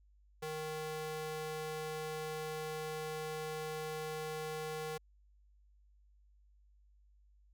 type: tone with high-pass filter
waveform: square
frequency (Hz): 155.56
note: D#3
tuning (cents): 0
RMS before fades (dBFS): -41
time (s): 0.42-4.98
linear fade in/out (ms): 10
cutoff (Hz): 360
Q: 1.4
effects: added 50 Hz sine -63 dBFS peak until 7.53 s

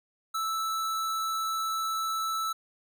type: tone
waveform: square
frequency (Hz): 1316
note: E6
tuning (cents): -3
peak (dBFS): -29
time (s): 0.34-2.53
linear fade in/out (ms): 10
effects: none

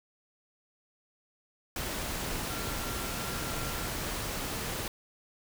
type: tone in noise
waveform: sine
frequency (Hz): 1372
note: F6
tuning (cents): -31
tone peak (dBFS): -44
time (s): 2.5-3.88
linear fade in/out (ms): 2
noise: pink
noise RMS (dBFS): -35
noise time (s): 1.76-4.88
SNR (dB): -12
effects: none

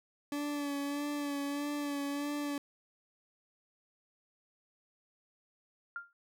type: tone with vibrato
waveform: 40% pulse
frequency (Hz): 287.2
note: D4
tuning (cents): -39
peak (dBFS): -33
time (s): 0.32-2.58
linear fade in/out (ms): 2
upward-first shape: sine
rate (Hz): 1.6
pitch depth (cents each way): 30
type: tone with exponential decay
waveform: sine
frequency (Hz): 1396.9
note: F6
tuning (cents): 0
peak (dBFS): -34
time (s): 5.96-6.13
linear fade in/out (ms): 1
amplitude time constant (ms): 36
effects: none

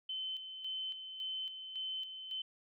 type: tone with tremolo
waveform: sine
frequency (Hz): 3063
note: G7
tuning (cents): -41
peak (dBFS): -37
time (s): 0.09-2.42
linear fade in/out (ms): 5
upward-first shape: square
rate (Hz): 1.8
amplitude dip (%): 55
effects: none

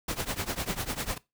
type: noise with tremolo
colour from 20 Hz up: pink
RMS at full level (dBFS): -29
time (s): 0.08-1.18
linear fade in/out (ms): 5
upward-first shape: triangle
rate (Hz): 10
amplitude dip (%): 95
effects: noise-tail reverb RT60 0.2 s tail -18 dB re dry

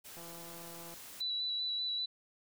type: noise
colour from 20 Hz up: white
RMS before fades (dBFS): -50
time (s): 0.04-1.22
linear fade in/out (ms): 20
type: click train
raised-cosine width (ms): 1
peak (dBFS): -39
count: 131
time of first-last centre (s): 0.17-0.939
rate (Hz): 169
type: tone with vibrato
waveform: sine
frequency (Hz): 3951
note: B7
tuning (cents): 0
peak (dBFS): -33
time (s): 1.2-2.06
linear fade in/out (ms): 10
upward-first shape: square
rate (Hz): 5.1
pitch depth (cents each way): 13
effects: none

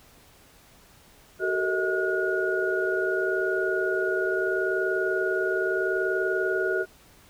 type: tone cluster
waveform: sine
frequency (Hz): 377.7 / 438.4 / 458.5 / 635 / 1445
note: F#4 / A4 / A#4 / D#5 / F#6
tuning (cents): +36 / -6 / -29 / +35 / -41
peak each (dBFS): -26 / -35 / -34 / -31 / -28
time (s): 1.39-6.86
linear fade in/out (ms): 50
effects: pink hiss -55 dBFS RMS until 7.29 s

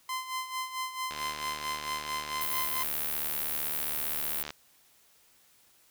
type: tone with tremolo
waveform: sawtooth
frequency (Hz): 1033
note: C6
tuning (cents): -22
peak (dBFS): -27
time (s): 0.09-2.83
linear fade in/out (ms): 2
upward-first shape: sine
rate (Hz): 4.5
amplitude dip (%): 70
type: click train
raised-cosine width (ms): 0.2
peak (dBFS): -20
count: 257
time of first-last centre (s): 1.11-4.505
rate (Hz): 75.4
type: high-pass noise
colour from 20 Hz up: white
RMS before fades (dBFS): -33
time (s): 2.41-4.43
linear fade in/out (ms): 2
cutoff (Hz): 11000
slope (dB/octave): 24
effects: white hiss -63 dBFS RMS until 5.9 s

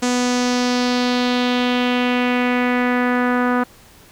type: tone with low-pass filter sweep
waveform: sawtooth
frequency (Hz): 247.1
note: B3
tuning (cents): +1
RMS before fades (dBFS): -18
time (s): 0.02-3.64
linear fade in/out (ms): 10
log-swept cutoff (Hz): 7100 to 1400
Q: 2.4
effects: pink hiss -47 dBFS RMS until 4.11 s

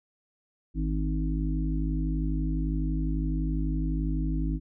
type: harmonic tone with a mistuned harmonic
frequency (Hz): 51.91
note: G#1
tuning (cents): 0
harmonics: 1 / 3 / 5 / 6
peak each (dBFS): -27 / -32 / -34 / -35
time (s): 0.74-4.6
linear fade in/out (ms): 50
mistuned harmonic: 3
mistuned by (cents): +25
effects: none

